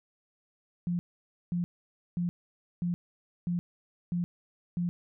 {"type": "tone bursts", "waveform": "sine", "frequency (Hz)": 174.61, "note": "F3", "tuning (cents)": 0, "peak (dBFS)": -27, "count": 7, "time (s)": [0.87, 4.89], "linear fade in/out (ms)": 0, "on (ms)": 120, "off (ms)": 530, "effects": []}